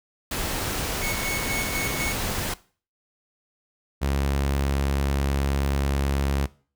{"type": "noise", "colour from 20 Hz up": "pink", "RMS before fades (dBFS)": -28, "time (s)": [0.31, 2.54], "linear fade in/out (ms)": 5}
{"type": "tone with tremolo", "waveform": "45% pulse", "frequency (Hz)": 2208, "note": "C#7", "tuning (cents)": -7, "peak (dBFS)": -27, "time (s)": [1, 2.16], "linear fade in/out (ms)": 50, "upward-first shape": "square", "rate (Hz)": 4, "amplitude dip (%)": 55}
{"type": "tone", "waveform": "sawtooth", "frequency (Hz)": 69.3, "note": "C#2", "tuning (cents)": 0, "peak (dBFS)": -18, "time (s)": [4.01, 6.47], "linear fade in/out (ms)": 20}
{"effects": ["noise-tail reverb RT60 0.4 s tail -19 dB re dry"]}